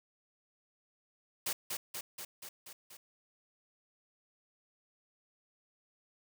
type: noise with echo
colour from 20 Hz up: white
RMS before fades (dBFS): -35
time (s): 1.46-1.53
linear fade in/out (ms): 5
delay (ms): 240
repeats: 6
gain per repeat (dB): -3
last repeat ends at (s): 2.97
effects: none